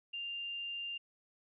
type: tone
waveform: sine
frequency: 2794 Hz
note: F7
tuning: in tune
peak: -38 dBFS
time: 0.13-0.98 s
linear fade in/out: 10 ms
effects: none